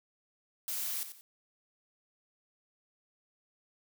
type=noise with echo; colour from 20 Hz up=blue; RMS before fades=-36 dBFS; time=0.68-1.03 s; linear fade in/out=0 ms; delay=90 ms; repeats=2; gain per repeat=-10 dB; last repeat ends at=1.21 s; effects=none